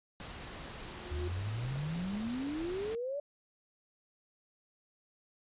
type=noise; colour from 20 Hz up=pink; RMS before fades=-45 dBFS; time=0.2-2.95 s; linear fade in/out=0 ms
type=tone with exponential growth; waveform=sine; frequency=357.7 Hz; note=F4; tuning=41 cents sharp; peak=-36 dBFS; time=0.59-1.28 s; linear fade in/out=2 ms; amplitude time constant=150 ms
type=exponential sweep; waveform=sine; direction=up; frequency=71.8 to 590 Hz; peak=-34 dBFS; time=1.11-3.2 s; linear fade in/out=5 ms
effects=resampled to 8000 Hz